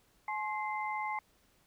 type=tone cluster; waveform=sine; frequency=852 / 1065 / 2077 Hz; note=G#5 / C6 / C7; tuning=+44 / +30 / -13 cents; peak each=-36 / -39 / -39 dBFS; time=0.28-1.19 s; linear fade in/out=2 ms; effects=pink hiss -69 dBFS RMS until 1.66 s